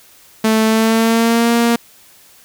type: tone with pitch glide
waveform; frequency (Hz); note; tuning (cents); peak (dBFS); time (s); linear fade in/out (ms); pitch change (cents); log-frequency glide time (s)
sawtooth; 220 to 234.4; A3 to A#3; 0 to +10; -7; 0.44-1.76; 5; +110; 0.66-1.52
effects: white hiss -46 dBFS RMS until 2.44 s